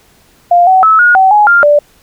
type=tone with pitch steps; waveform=sine; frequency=700 / 753 / 1300 / 1441 / 762 / 837 / 1398 / 587 Hz; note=F5 / F#5 / E6 / F#6 / G5 / G#5 / F6 / D5; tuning=+4 / +30 / -24 / -46 / -49 / +13 / +1 / -1 cents; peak=-3 dBFS; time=0.51-1.79 s; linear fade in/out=5 ms; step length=160 ms; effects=pink hiss -47 dBFS RMS until 2.02 s